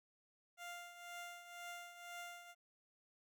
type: tone with tremolo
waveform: 15% pulse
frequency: 698.5 Hz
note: F5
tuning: in tune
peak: -40 dBFS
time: 0.57-2.55 s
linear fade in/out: 50 ms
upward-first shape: triangle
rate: 2 Hz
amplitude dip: 70%
effects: none